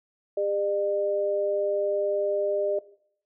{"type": "tone pair together", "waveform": "sine", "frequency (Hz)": [402.5, 603], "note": ["G4", "D5"], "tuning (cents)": [46, 46], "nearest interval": "perfect fifth", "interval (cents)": 700, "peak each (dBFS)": [-28, -25], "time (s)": [0.37, 2.79], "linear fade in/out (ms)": 5, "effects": ["noise-tail reverb RT60 0.6 s tail -17 dB re dry"]}